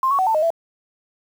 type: tone with pitch steps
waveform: sine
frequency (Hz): 1054 / 1116 / 753 / 890 / 619 / 665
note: C6 / C#6 / F#5 / A5 / D#5 / E5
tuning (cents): +12 / +11 / +30 / +20 / -9 / +15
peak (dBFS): -15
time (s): 0.03-0.504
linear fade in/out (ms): 2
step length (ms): 79
effects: 7-bit